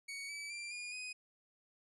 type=tone with pitch steps; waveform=sawtooth; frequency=2237 / 2300 / 2365 / 2431 / 2499 Hz; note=C#7 / D7 / D7 / D#7 / D#7; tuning=+15 / -37 / +12 / -41 / +7 cents; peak=-39 dBFS; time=0.08-1.13 s; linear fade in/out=10 ms; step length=210 ms; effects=resampled to 24000 Hz